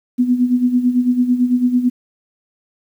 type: tone with tremolo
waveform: sine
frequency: 247.7 Hz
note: B3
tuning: 5 cents sharp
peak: -9 dBFS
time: 0.18-1.9 s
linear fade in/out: 20 ms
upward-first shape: sine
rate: 9 Hz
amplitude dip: 70%
effects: 8-bit